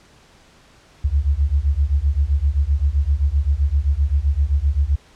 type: beating tone pair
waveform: sine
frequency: 67.3 / 75 Hz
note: C2 / D2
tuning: +49 / +37 cents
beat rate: 7.7 Hz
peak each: -18 dBFS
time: 1.04-4.96 s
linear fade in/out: 10 ms
effects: pink hiss -51 dBFS RMS until 5.15 s + low-pass 7000 Hz 12 dB/octave